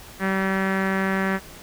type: tone with low-pass filter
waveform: sawtooth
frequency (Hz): 192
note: G3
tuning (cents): -36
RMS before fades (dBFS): -23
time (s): 0.19-1.4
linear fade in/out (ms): 50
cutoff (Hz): 1800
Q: 3.9
effects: pink hiss -43 dBFS RMS until 1.62 s